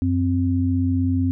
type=tone pair together; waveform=sine; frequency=92.42 / 261.6 Hz; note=F#2 / C4; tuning=-1 / 0 cents; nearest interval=octave + tritone; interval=1801 cents; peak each=-20 dBFS; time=0.02-1.31 s; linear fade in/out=0 ms; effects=none